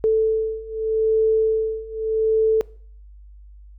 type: beating tone pair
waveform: sine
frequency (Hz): 440 / 440.82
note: A4 / A4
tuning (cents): 0 / +3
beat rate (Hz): 0.82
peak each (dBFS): -21 / -19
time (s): 0.04-2.61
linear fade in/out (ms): 0
effects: noise-tail reverb RT60 0.5 s tail -22 dB re dry + added 50 Hz sine -41 dBFS peak until 3.78 s